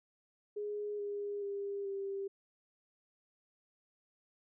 sine tone with pitch steps, 415.3 / 407.9 / 400.7 / 393.6 Hz, G#4 / G#4 / G4 / G4, 0 / -31 / +38 / +7 cents, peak -36 dBFS, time 0.56-2.28 s, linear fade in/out 10 ms, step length 430 ms, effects none

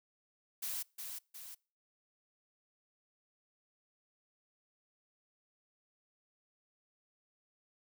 blue noise with echo, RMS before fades -39 dBFS, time 0.62-0.83 s, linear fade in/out 10 ms, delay 360 ms, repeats 2, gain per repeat -5 dB, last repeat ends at 1.55 s, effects noise-tail reverb RT60 0.4 s tail -26 dB re dry

